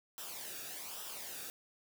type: noise with flanger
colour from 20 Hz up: white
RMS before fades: -45 dBFS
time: 0.18-1.5 s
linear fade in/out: 0 ms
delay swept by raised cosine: 0.45 to 0.98 ms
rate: 1.2 Hz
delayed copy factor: -0.6
effects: none